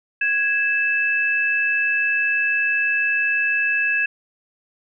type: tone pair together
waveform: sine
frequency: 1658 / 2626 Hz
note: G#6 / E7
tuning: -3 / -7 cents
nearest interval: minor sixth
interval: 796 cents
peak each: -20 dBFS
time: 0.21-4.06 s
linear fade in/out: 5 ms
effects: none